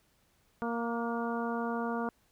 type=harmonic tone with a mistuned harmonic; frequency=233.1 Hz; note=A#3; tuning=in tune; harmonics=1 / 2 / 3 / 4 / 5 / 6; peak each=-34 / -37 / -39 / -40 / -41 / -42 dBFS; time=0.62-2.09 s; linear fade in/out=0 ms; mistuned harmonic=6; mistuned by=+31 cents; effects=pink hiss -70 dBFS RMS until 2.31 s